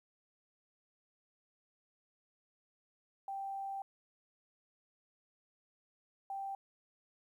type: tone bursts at uneven times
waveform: sine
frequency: 784 Hz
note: G5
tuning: in tune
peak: -38 dBFS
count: 2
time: 3.28-3.82 / 6.3-6.55 s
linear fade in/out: 2 ms
effects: 12-bit